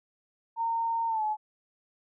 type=tone with pitch glide; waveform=sine; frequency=917 to 855.6 Hz; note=A#5 to A5; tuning=-29 to -49 cents; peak=-26 dBFS; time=0.56-1.37 s; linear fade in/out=50 ms; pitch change=-120 cents; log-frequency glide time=1.08-1.23 s; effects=none